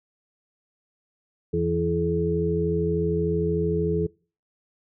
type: harmonic tone with a mistuned harmonic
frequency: 83.4 Hz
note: E2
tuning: 21 cents sharp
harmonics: 1 / 2 / 4 / 5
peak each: -30 / -26 / -30 / -24 dBFS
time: 1.53-4.07 s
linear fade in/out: 10 ms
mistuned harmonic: 5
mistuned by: +40 cents
effects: noise-tail reverb RT60 0.4 s tail -25 dB re dry